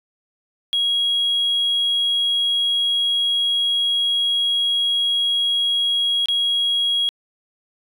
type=tone with dropouts; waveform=triangle; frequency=3300 Hz; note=G#7; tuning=12 cents flat; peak=-14 dBFS; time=0.73-7.09 s; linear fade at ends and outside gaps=0 ms; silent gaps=6.258-6.285 s; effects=tanh soft clip ceiling -13 dBFS